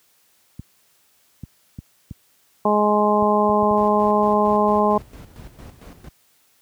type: clicks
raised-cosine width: 5 ms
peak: -19 dBFS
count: 8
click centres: 0.595 / 1.436 / 1.788 / 2.111 / 3.225 / 3.495 / 3.628 / 3.71 s
type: harmonic tone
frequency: 209.3 Hz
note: G#3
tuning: 14 cents sharp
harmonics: 1 / 2 / 3 / 4 / 5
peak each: -21 / -21 / -21 / -21 / -21 dBFS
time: 2.65-4.98 s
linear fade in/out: 5 ms
type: noise with tremolo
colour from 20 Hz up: brown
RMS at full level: -35 dBFS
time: 3.77-6.09 s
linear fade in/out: 5 ms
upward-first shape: square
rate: 4.4 Hz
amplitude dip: 65%
effects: white hiss -60 dBFS RMS until 6.61 s + high-pass 60 Hz 12 dB/octave